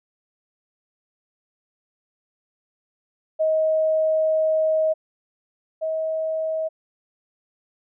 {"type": "tone pair in turn", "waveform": "sine", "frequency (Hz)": [631, 636.9], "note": ["D#5", "D#5"], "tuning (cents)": [24, 40], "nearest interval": "unison", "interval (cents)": 16, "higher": "second", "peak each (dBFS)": [-17, -22], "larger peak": "first", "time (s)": [[3.39, 4.94], [5.81, 6.69]], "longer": "first", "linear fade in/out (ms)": 20, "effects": []}